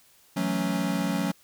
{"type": "chord", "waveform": "square", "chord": "F# minor seventh", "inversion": "third", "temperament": "equal", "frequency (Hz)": [164.81, 185, 220, 277.2], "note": ["E3", "F#3", "A3", "C#4"], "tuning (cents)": [0, 0, 0, 0], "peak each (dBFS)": [-35, -29, -32, -31], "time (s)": [0.36, 1.32], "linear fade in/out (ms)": 10, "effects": ["white hiss -59 dBFS RMS until 1.43 s"]}